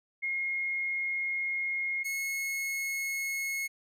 sine / 45% pulse tone pair in turn, 2148 / 2175 Hz, C7 / C#7, +45 / -33 cents, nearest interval unison, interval 22 cents, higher second, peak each -29 / -31 dBFS, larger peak first, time 0.22-2.04 / 2.04-3.68 s, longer first, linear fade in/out 20 ms, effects none

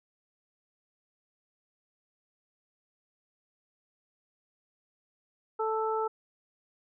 harmonic tone, 440 Hz, A4, in tune, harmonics 1 / 2 / 3, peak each -30 / -32 / -34 dBFS, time 5.59-6.08 s, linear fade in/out 10 ms, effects none

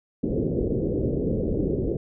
white low-pass noise, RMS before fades -25 dBFS, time 0.23-1.97 s, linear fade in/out 5 ms, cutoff 490 Hz, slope 48 dB/octave, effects none

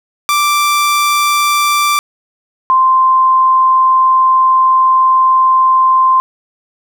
sawtooth / sine tone pair in turn, 1174.7 / 1043.2 Hz, D6 / C6, 0 / -5 cents, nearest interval major second, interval 205 cents, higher first, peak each -6 dBFS, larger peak neither, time 0.29-1.99 / 2.7-6.2 s, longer second, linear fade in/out 0 ms, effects none

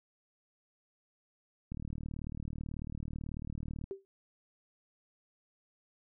click train, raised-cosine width 5 ms, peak -28 dBFS, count 82, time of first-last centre 1.72-3.84 s, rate 38.2 Hz
sine tone with exponential decay, 390 Hz, G4, 9 cents flat, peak -33 dBFS, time 3.91-4.05 s, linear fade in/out 0 ms, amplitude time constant 29 ms
effects none

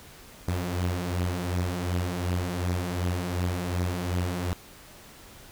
sawtooth beating tone pair, 87.31 / 90.01 Hz, F2 / F#2, 0 / -47 cents, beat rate 2.7 Hz, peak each -28 / -24 dBFS, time 0.48-4.53 s, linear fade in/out 0 ms, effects pink hiss -49 dBFS RMS until 5.51 s

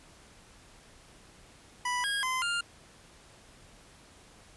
25% pulse tone with pitch steps, 986 / 1635 / 1031 / 1402 Hz, B5 / G#6 / C6 / F6, -3 / -28 / -26 / +6 cents, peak -25 dBFS, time 1.85-2.61 s, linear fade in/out 5 ms, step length 190 ms, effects pink hiss -56 dBFS RMS until 4.56 s + resampled to 24000 Hz

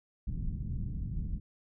pink low-pass noise, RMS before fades -35 dBFS, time 0.27-1.4 s, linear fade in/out 10 ms, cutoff 190 Hz, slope 24 dB/octave, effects none

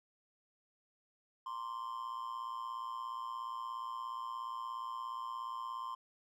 triangle tone with amplitude modulation, 1046.5 Hz, C6, in tune, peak -34 dBFS, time 1.46-5.95 s, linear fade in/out 5 ms, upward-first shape sine, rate 117 Hz, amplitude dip 75%, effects none

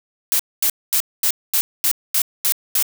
blue noise bursts, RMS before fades -17 dBFS, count 9, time 0.32-2.826 s, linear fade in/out 0 ms, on 74 ms, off 230 ms, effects none

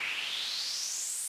pink noise with band-pass filter sweep, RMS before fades -35 dBFS, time 0-1.28 s, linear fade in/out 5 ms, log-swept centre 2300 to 9300 Hz, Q 4.8, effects resampled to 32000 Hz

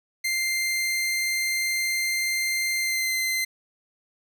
sawtooth tone with pitch glide, 2093 to 2069 Hz, C7 to C7, 0 to -20 cents, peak -20 dBFS, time 0.24-3.45 s, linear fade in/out 10 ms, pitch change -20 cents, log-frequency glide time 2.78-3.13 s, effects none

